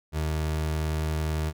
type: tone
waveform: 30% pulse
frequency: 77.78 Hz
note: D#2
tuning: in tune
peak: -23 dBFS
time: 0.12-1.53 s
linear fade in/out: 50 ms
effects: none